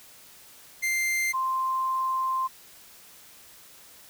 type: tone pair in turn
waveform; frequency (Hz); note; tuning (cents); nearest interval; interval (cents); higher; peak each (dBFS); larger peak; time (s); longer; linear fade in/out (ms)
45% pulse / sine; 2093 / 1046.5; C7 / C6; 0 / 0; octave; 1200; first; -24; neither; 0.82-1.33 / 1.33-2.48; second; 20
effects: white hiss -51 dBFS RMS until 4.09 s